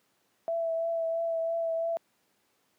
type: tone with vibrato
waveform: sine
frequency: 662 Hz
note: E5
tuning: 7 cents sharp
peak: -27 dBFS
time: 0.48-1.97 s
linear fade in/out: 0 ms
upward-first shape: triangle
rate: 3 Hz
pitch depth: 22 cents each way
effects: pink hiss -71 dBFS RMS until 2.78 s + high-pass 200 Hz 12 dB/octave